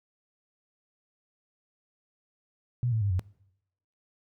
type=tone with pitch steps; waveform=sine; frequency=122.4 / 110.95 / 100.57 / 91.17 Hz; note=B2 / A2 / G2 / F#2; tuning=-15 / +15 / +45 / -25 cents; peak=-24 dBFS; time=2.83-3.194 s; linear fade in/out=0 ms; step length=91 ms; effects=noise-tail reverb RT60 0.8 s tail -22 dB re dry